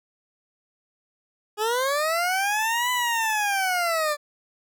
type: linear two-way sweep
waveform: 20% pulse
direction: up then down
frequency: 411.2 to 1003 to 580 Hz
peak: -17 dBFS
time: 1.57-4.17 s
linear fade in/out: 50 ms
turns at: 2.91 s
effects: none